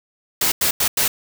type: noise bursts at uneven times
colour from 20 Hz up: white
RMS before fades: -18 dBFS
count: 4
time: 0.41-0.52 / 0.61-0.71 / 0.8-0.88 / 0.97-1.08 s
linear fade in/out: 5 ms
effects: none